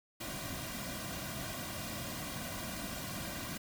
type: noise with comb filter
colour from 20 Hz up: pink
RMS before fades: -41 dBFS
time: 0.2-3.58 s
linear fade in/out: 10 ms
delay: 2.3 ms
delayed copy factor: -0.75
effects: none